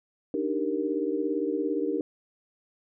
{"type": "chord", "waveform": "sine", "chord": "Eb major seventh", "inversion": "third", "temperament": "equal", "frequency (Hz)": [293.7, 311.1, 392, 466.2], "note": ["D4", "Eb4", "G4", "Bb4"], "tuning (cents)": [0, 0, 0, 0], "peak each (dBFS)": -31, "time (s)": [0.34, 2.01], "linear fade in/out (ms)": 2, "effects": []}